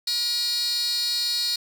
15% pulse tone with high-pass filter, 478 Hz, A#4, 43 cents sharp, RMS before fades -25 dBFS, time 0.07-1.56 s, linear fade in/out 5 ms, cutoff 4100 Hz, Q 6.9, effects none

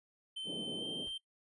triangle tone with pitch glide, 3087 to 3137 Hz, G7 to G7, -27 to +1 cents, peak -37 dBFS, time 0.36-1.18 s, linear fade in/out 10 ms, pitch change +28 cents, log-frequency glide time 0.78-0.84 s
pink band-pass noise, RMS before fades -45 dBFS, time 0.44-1.08 s, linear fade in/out 50 ms, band 180 to 510 Hz, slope 24 dB/octave
brown noise with exponential decay, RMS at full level -49 dBFS, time 1.07-1.17 s, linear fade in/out 1 ms, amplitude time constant 20 ms
effects noise-tail reverb RT60 0.1 s tail -20 dB re dry + resampled to 24000 Hz

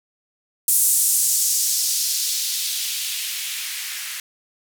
violet noise with band-pass filter sweep, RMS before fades -22 dBFS, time 0.68-4.2 s, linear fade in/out 2 ms, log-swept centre 9300 to 1800 Hz, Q 1.5, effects none

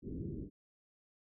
white low-pass noise, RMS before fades -42 dBFS, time 0.02-0.5 s, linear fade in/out 50 ms, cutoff 370 Hz, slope 48 dB/octave, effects none

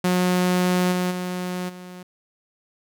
sawtooth tone with level steps, 180.9 Hz, F#3, 39 cents flat, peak -14 / -17 / -22 / -33 dBFS, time 0.04-2.03 s, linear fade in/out 5 ms, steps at 0.91 / 1.1 / 1.68 s, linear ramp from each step 20 ms, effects none

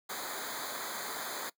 pink noise with comb filter, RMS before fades -39 dBFS, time 0.09-1.5 s, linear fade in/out 10 ms, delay 0.36 ms, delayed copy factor -1, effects noise-tail reverb RT60 0.1 s tail -20 dB re dry + high-pass 200 Hz 12 dB/octave

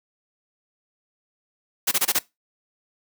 white noise bursts, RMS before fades -20 dBFS, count 5, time 1.87-2.191 s, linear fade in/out 10 ms, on 45 ms, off 24 ms, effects noise-tail reverb RT60 0.2 s tail -21 dB re dry + high-pass 200 Hz 12 dB/octave

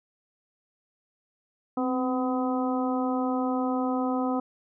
harmonic tone with a mistuned harmonic, 252.7 Hz, B3, 40 cents sharp, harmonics 1 / 2 / 3 / 4 / 5, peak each -26 / -32 / -32 / -36 / -36 dBFS, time 1.77-4.4 s, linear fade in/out 5 ms, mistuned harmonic 1, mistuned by +49 cents, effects none

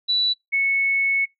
sine tone pair in turn, 3951 / 2205 Hz, B7 / C#7, 0 / -10 cents, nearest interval minor seventh, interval 1010 cents, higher first, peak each -17 dBFS, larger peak neither, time 0.08-0.34 / 0.52-1.26 s, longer second, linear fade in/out 20 ms, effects noise-tail reverb RT60 0.2 s tail -26 dB re dry

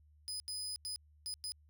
30% pulse tone bursts at uneven times, 5000 Hz, D#8, 8 cents sharp, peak -36 dBFS, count 5, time 0.28-0.4 / 0.48-0.76 / 0.85-0.96 / 1.26-1.34 / 1.44-1.52 s, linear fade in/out 0 ms, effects added 75 Hz sine -62 dBFS peak until 1.69 s

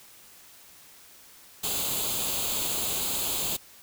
white noise with comb filter, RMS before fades -29 dBFS, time 1.63-3.57 s, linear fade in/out 10 ms, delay 0.27 ms, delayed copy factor +0.7, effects white hiss -52 dBFS RMS until 3.82 s

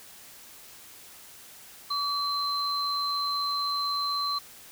sine tone pair together, 1147 / 4092 Hz, D6 / C8, -41 / -39 cents, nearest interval octave + minor seventh, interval 2202 cents, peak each -29 / -29 dBFS, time 1.9-4.39 s, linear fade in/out 10 ms, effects white hiss -49 dBFS RMS until 4.71 s

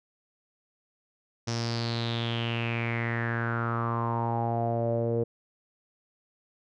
sawtooth tone with low-pass filter sweep, 116.54 Hz, A#2, in tune, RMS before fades -29 dBFS, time 1.47-5.24 s, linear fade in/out 10 ms, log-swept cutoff 5700 to 470 Hz, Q 6.6, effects none

